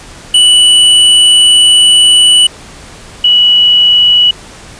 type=tone pair in turn; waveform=square / sine; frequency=2960 / 2938 Hz; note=F#7 / F#7; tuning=0 / -13 cents; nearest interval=unison; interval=13 cents; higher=first; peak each=-3 dBFS; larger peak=neither; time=0.34-2.47 / 3.24-4.31 s; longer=first; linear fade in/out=5 ms; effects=pink hiss -32 dBFS RMS until 4.79 s + resampled to 22050 Hz